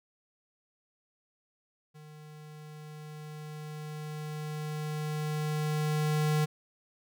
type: tone with level ramp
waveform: square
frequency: 152.3 Hz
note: D#3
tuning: 37 cents flat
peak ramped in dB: -49 to -25 dBFS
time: 1.94-6.46 s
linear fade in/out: 20 ms
effects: none